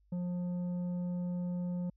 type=tone with tanh clipping; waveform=sine; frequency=177.6 Hz; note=F3; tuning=29 cents sharp; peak=-34 dBFS; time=0.12-1.9 s; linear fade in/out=5 ms; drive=7 dB; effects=added 50 Hz sine -65 dBFS peak until 1.96 s